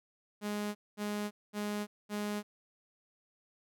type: tone bursts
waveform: sawtooth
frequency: 207.7 Hz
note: G#3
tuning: in tune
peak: -30 dBFS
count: 4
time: 0.41-2.43 s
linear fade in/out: 50 ms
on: 340 ms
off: 220 ms
effects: none

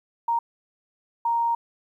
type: tone bursts at uneven times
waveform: sine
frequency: 932.3 Hz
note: A#5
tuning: in tune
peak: -20 dBFS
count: 2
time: 0.28-0.39 / 1.25-1.55 s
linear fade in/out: 5 ms
effects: 10-bit

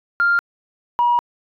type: tone pair in turn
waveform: sine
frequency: 1396.9 / 960.3 Hz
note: F6 / B5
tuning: 0 / -49 cents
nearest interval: tritone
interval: 649 cents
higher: first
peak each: -12 dBFS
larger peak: neither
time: 0.2-0.39 / 0.99-1.19 s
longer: second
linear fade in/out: 0 ms
effects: tanh soft clip ceiling -9 dBFS

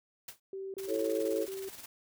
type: noise with exponential decay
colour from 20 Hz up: white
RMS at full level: -39 dBFS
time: 0.28-0.4 s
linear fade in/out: 5 ms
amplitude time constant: 25 ms
type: tone bursts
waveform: sine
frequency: 386.4 Hz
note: G4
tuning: 25 cents flat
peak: -37 dBFS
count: 5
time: 0.53-1.688 s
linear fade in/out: 2 ms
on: 210 ms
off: 27 ms
type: noise with tremolo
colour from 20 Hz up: white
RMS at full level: -46 dBFS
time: 0.78-1.86 s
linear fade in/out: 5 ms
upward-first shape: square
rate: 19 Hz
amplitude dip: 50%
type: chord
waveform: sine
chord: A major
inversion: second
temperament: just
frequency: 330 / 440 / 550 Hz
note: E4 / A4 / C#5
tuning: +2 / 0 / -14 cents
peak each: -35 / -32 / -34 dBFS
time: 0.87-1.47 s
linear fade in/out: 50 ms
effects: none

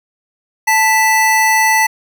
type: tone pair together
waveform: square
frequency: 880 / 1975.5 Hz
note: A5 / B6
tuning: 0 / 0 cents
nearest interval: octave + major second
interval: 1400 cents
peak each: -13 dBFS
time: 0.67-1.87 s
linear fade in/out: 10 ms
effects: none

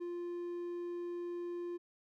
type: tone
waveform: triangle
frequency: 348.8 Hz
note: F4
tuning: 2 cents flat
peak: -36 dBFS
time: 0-1.78 s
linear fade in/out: 20 ms
effects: none

